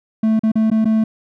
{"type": "tone with dropouts", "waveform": "triangle", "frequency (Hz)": 220, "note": "A3", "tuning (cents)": 0, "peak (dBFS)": -10, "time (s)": [0.23, 1.04], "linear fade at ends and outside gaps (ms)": 5, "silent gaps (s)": [[0.394, 0.434], [0.518, 0.555], [0.702, 0.714], [0.846, 0.854]], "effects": []}